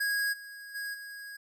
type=tone with level steps; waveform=square; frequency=1648 Hz; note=G#6; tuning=14 cents flat; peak=-28 / -44 / -35 / -42 dBFS; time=0-1.37 s; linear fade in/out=10 ms; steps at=0.32 / 0.74 / 0.93 s; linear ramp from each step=20 ms; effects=none